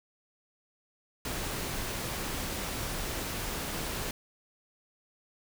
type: noise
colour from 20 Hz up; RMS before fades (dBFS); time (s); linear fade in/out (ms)
pink; -35; 1.25-4.11; 2
effects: none